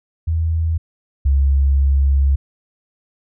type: tone pair in turn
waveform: sine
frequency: 81.3 / 68.78 Hz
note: E2 / C#2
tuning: -23 / -13 cents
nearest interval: minor third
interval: 290 cents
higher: first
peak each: -15 / -11 dBFS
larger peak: second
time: 0.27-0.78 / 1.25-2.36 s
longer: second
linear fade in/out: 10 ms
effects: none